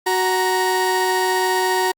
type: tone pair together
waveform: 30% pulse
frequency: 371.1 / 935 Hz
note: F#4 / A#5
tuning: +5 / +5 cents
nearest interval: octave + major third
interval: 1600 cents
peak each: -17 dBFS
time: 0.06-1.92 s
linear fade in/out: 10 ms
effects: Opus 48 kbps